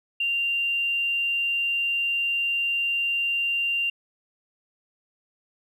triangle tone with tanh clipping, 2780 Hz, F7, 9 cents flat, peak -22 dBFS, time 0.2-3.9 s, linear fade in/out 5 ms, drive 3 dB, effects none

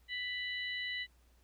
harmonic tone, 990 Hz, B5, 4 cents sharp, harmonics 2 / 3 / 4, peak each -38 / -42 / -44 dBFS, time 0.08-1.07 s, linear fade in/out 50 ms, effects added 60 Hz sine -64 dBFS peak until 1.43 s + pink hiss -72 dBFS RMS until 1.43 s

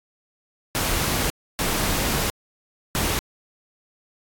pink noise bursts at uneven times, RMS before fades -23 dBFS, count 3, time 0.75-1.3 / 1.59-2.3 / 2.95-3.19 s, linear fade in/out 0 ms, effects AAC 64 kbps

